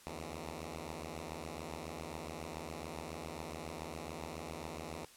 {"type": "beating tone pair", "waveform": "5% pulse", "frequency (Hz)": [76.8, 84], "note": ["D#2", "E2"], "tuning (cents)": [-22, 33], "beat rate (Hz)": 7.2, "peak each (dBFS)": [-34, -34], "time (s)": [0.07, 5.05], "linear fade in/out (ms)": 0, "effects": ["white hiss -59 dBFS RMS until 5.16 s", "low-pass 11000 Hz 12 dB/octave"]}